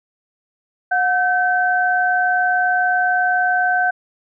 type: tone pair together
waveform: sine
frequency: 726.3 / 1539 Hz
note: F#5 / G6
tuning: -32 / -32 cents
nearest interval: octave + minor second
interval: 1300 cents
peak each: -17 dBFS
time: 0.91-3.91 s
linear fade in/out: 10 ms
effects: none